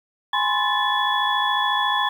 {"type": "tone cluster", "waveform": "sine", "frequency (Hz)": [834, 1008, 1062, 1746, 3391], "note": ["G#5", "B5", "C6", "A6", "G#7"], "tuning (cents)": [7, 35, 25, -14, 35], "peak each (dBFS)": -25, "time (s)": [0.33, 2.09], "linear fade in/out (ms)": 5, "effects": ["8-bit"]}